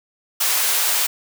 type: high-pass noise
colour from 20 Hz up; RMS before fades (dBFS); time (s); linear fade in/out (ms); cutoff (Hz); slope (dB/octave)
white; -19; 0.4-1.07; 10; 650; 12
effects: none